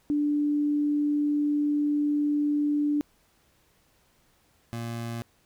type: tone pair in turn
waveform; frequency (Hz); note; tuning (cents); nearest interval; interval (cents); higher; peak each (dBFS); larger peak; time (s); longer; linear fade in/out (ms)
sine / 25% pulse; 293.7 / 116.55; D4 / A#2; 0 / 0; octave + major third; 1600; first; -22 / -28; first; 0.1-3.01 / 4.73-5.22; first; 0
effects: pink hiss -65 dBFS RMS until 5.45 s